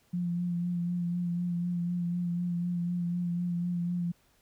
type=tone with vibrato; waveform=sine; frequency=174.61 Hz; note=F3; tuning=in tune; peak=-28 dBFS; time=0.13-4.12 s; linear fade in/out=10 ms; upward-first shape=sine; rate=4 Hz; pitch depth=24 cents each way; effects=pink hiss -67 dBFS RMS until 4.41 s